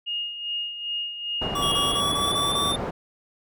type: tone with tremolo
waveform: sine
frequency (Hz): 2851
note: F7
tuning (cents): +35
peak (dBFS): -25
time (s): 0.06-2.01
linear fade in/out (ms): 20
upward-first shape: sine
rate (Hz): 2.5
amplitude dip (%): 60
type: low-pass noise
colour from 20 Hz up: white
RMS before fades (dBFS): -30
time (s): 1.41-2.91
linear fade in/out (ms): 10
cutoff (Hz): 690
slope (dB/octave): 12
type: tone bursts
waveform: square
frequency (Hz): 1144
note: D6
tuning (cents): -46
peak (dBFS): -26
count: 6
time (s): 1.55-2.72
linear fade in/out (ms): 5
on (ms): 170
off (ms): 30
type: tone with pitch glide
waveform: square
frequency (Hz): 3309 to 3588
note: G#7 to A7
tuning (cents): -7 to +33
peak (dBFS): -25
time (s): 1.62-2.76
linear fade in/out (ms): 5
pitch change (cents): +140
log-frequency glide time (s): 1.82-2.64
effects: none